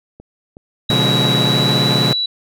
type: click train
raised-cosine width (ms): 2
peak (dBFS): -24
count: 4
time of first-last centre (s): 0.2-1.307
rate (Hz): 2.71
type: tone with pitch glide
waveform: sine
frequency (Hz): 3886 to 3933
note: B7 to B7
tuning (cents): -29 to -8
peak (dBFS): -16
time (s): 0.89-2.26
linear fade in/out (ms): 5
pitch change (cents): +21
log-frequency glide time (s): 1.14-1.84
type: chord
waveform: sawtooth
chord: B diminished seventh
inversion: none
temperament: equal with one note detuned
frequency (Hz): 123.47 / 143.31 / 174.61 / 207.7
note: B2 / D3 / F3 / Ab3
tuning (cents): 0 / -42 / 0 / 0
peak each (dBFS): -15 / -15 / -18 / -18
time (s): 0.9-2.13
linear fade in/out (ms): 0
effects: none